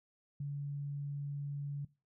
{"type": "tone", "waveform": "sine", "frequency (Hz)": 142.8, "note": "D3", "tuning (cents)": -48, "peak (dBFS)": -36, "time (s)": [0.4, 1.85], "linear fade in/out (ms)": 5, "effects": ["noise-tail reverb RT60 0.3 s tail -21 dB re dry"]}